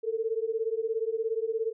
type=beating tone pair; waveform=sine; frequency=440 / 457 Hz; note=A4 / A#4; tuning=0 / -34 cents; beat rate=17 Hz; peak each=-30 dBFS; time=0.03-1.73 s; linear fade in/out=20 ms; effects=none